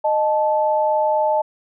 sine tone pair together, 616 / 872.2 Hz, D#5 / A5, -17 / -15 cents, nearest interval tritone, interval 602 cents, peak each -18 dBFS, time 0.04-1.42 s, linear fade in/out 10 ms, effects none

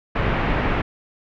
pink low-pass noise, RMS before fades -21 dBFS, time 0.15-0.82 s, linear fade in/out 10 ms, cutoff 2500 Hz, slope 24 dB/octave, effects none

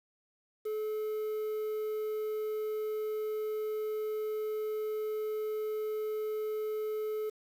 triangle tone with quantisation, 430 Hz, A4, 40 cents flat, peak -30 dBFS, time 0.65-7.3 s, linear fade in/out 10 ms, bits 9, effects none

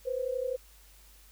sine tone pair together, 492.2 / 524.1 Hz, B4 / C5, -6 / +3 cents, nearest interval minor second, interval 109 cents, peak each -33 / -32 dBFS, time 0.05-0.57 s, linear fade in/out 20 ms, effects added 50 Hz sine -56 dBFS peak until 1.31 s + white hiss -59 dBFS RMS until 1.31 s

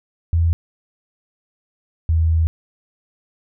sine tone pair in turn, 83.5 / 81.17 Hz, E2 / E2, +23 / -26 cents, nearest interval unison, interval 49 cents, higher first, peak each -13 dBFS, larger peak neither, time 0.33-0.53 / 2.09-2.47 s, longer second, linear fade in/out 0 ms, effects none

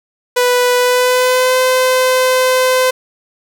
sawtooth tone with pitch glide, 493.9 to 512.5 Hz, B4 to C5, 0 to -36 cents, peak -6 dBFS, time 0.36-2.91 s, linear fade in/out 10 ms, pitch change +64 cents, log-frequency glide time 0.77-1.57 s, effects none

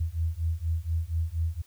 sine beating tone pair, 80 / 84.2 Hz, D#2 / E2, +49 / +37 cents, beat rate 4.2 Hz, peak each -29 dBFS, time 0-1.62 s, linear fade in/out 10 ms, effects white hiss -61 dBFS RMS until 1.66 s

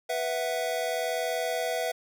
square chord, B suspended fourth, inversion none, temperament equal, 493.9 / 659.3 / 740 Hz, B4 / E5 / F#5, 0 / 0 / 0 cents, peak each -33 / -31 / -35 dBFS, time 0.09-1.92 s, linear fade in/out 10 ms, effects none

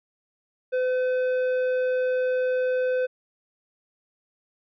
triangle tone with tanh clipping, 508 Hz, B4, 49 cents sharp, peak -23 dBFS, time 0.72-3.07 s, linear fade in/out 20 ms, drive 13 dB, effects none

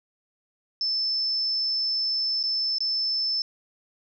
sine tone with dropouts, 5274 Hz, E8, in tune, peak -23 dBFS, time 0.81-3.42 s, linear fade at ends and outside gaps 1 ms, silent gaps 2.429-2.437 / 2.784-2.805 s, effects none

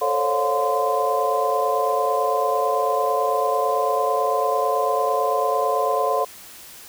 sine tone cluster, 441.9 / 533 / 562 / 711 / 1032 Hz, A4 / C5 / C#5 / F5 / C6, +7 / +32 / +24 / +31 / -24 cents, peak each -25 / -27 / -25 / -24 / -23 dBFS, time 0.01-6.25 s, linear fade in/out 10 ms, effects white hiss -42 dBFS RMS until 6.88 s

